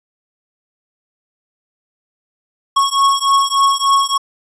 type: beating tone pair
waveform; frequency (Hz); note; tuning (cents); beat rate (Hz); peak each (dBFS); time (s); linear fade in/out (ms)
square; 1100 / 1103.4; C#6 / C#6; -14 / -8; 3.4; -15; 2.76-4.18; 10
effects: resampled to 22050 Hz